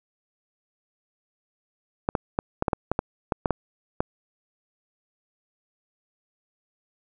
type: clicks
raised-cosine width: 1 ms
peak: -8 dBFS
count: 12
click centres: 2.089 / 2.152 / 2.389 / 2.624 / 2.682 / 2.732 / 2.916 / 2.991 / 3.322 / 3.458 / 3.507 / 4.005 s
effects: none